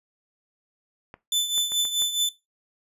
clicks, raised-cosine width 0.5 ms, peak -26 dBFS, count 5, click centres 1.141 / 1.58 / 1.72 / 1.852 / 2.021 s
sawtooth tone with tremolo, 3515 Hz, A7, 2 cents flat, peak -16 dBFS, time 1.32-2.29 s, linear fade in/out 2 ms, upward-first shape triangle, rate 4.7 Hz, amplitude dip 75%
effects noise-tail reverb RT60 0.2 s tail -17 dB re dry + resampled to 32000 Hz

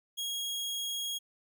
sawtooth tone, 3291 Hz, G#7, 16 cents flat, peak -30 dBFS, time 0.17-1.19 s, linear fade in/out 20 ms, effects none

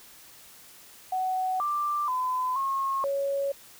sine tone with pitch steps, 747 / 1181 / 1014 / 1083 / 556 Hz, F#5 / D6 / B5 / C#6 / C#5, +16 / +9 / +45 / -41 / +5 cents, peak -25 dBFS, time 1.12-3.52 s, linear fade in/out 5 ms, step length 480 ms, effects white hiss -51 dBFS RMS until 3.79 s

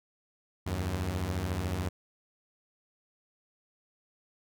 sawtooth beating tone pair, 78.7 / 92.7 Hz, D#2 / F#2, +20 / +4 cents, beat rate 14 Hz, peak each -31 / -28 dBFS, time 0.66-1.89 s, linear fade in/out 10 ms, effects none

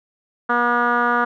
10% pulse tone with low-pass filter, 240.5 Hz, B3, 46 cents flat, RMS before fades -18 dBFS, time 0.49-1.25 s, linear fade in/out 10 ms, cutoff 1400 Hz, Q 3.7, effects none

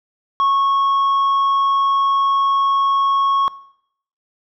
triangle tone with tanh clipping, 1100 Hz, C#6, 14 cents flat, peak -14 dBFS, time 0.4-3.48 s, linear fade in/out 0 ms, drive 8 dB, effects noise-tail reverb RT60 0.7 s tail -20 dB re dry

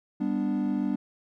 triangle chord, G major, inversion none, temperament equal with one note detuned, 198.73 / 246.9 / 293.7 Hz, G3 / B3 / D4, +24 / 0 / 0 cents, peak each -27 dBFS, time 0.2-0.96 s, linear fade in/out 10 ms, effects tanh soft clip ceiling -14 dBFS

